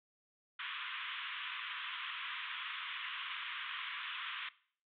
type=band-pass noise; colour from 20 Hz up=white; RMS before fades=-43 dBFS; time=0.59-4.49 s; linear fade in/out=5 ms; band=1000 to 3500 Hz; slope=96 dB/octave; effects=noise-tail reverb RT60 0.5 s tail -19 dB re dry